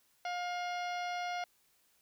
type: harmonic tone with a mistuned harmonic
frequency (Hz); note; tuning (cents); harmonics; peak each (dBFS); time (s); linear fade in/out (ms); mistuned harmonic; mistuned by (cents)
710; F5; +28; 1 / 2 / 3 / 4 / 5 / 6 / 7 / 8; -36 / -44 / -44 / -50 / -53 / -53 / -56 / -55; 0.25-1.44; 2; 5; -67
effects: white hiss -71 dBFS RMS until 2.01 s